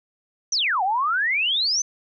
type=exponential two-way sweep; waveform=sine; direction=down then up; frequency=6272 to 720 to 6272 Hz; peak=-19 dBFS; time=0.52-1.82 s; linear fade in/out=5 ms; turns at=0.83 s; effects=none